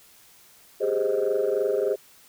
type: chord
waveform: sine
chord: Ab major seventh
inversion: third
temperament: equal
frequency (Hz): 392 / 415.3 / 523.3 / 622.3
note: G4 / Ab4 / C5 / Eb5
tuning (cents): 0 / 0 / 0 / 0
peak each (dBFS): -26 / -24 / -26 / -29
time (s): 0.8-1.96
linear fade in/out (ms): 20
effects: tanh soft clip ceiling -15 dBFS + white hiss -54 dBFS RMS until 2.28 s